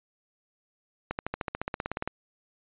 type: accelerating click train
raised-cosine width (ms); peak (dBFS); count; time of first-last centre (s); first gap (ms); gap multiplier
0.5; -15; 16; 1.11-2.076; 79; 0.97
effects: resampled to 8000 Hz